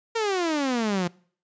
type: exponential sweep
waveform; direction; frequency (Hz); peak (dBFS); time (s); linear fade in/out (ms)
sawtooth; down; 466.2 to 170.8; -19; 0.15-1.08; 10
effects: noise-tail reverb RT60 0.5 s tail -24 dB re dry + resampled to 16000 Hz